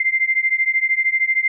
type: beating tone pair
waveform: sine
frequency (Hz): 2085 / 2098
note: C7 / C7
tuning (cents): -7 / +4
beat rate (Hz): 13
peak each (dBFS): -18 / -19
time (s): 0-1.48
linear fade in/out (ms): 5
effects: none